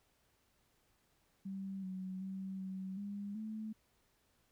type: tone with pitch steps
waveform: sine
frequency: 193.6 / 187.1 / 191.2 / 189.4 / 202.2 / 217.3 Hz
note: G3 / F#3 / G3 / F#3 / G#3 / A3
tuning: -21 / +20 / -43 / +41 / -46 / -21 cents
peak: -40 dBFS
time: 1.45-3.73 s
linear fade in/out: 10 ms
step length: 380 ms
effects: pink hiss -75 dBFS RMS until 4.51 s